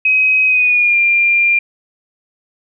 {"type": "tone with pitch glide", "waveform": "sine", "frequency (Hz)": [2532, 2400], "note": ["D#7", "D7"], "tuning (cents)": [30, 37], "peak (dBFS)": -9, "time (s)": [0.05, 1.59], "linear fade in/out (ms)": 5, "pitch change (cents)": -93, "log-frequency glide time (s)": [0.46, 0.96], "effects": []}